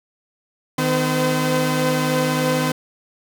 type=tone cluster; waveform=sawtooth; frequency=155 / 254.4 / 512 Hz; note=D#3 / C4 / C5; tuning=-6 / -48 / -38 cents; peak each=-18 dBFS; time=0.78-2.72 s; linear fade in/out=5 ms; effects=none